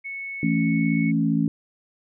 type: tone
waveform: sine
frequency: 2207 Hz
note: C#7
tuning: 8 cents flat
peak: -30 dBFS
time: 0.04-1.12 s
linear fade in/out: 20 ms
type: chord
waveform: sine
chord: A major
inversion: second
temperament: equal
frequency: 164.81 / 220 / 277.2 Hz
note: E3 / A3 / C#4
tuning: 0 / 0 / 0 cents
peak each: -23 dBFS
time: 0.43-1.48 s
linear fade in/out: 2 ms
effects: none